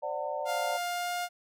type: chord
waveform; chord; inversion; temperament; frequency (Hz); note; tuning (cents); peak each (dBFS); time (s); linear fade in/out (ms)
sine; D dominant seventh; third; equal with one note detuned; 523.3 / 587.3 / 740 / 903.2; C5 / D5 / F#5 / A5; 0 / 0 / 0 / +45; -39 / -34 / -38 / -37; 0.02-0.78; 20
type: tone with pitch glide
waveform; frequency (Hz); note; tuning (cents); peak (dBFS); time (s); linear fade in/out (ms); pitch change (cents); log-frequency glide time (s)
sawtooth; 701 to 707.9; F5 to F5; +6 to +23; -27; 0.45-1.29; 50; +17; 0.59-1.16
effects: none